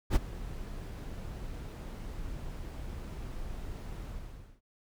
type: noise with ADSR envelope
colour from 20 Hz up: brown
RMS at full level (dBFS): -21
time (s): 0.1-4.61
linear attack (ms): 54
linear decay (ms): 22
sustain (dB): -19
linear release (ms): 560
effects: none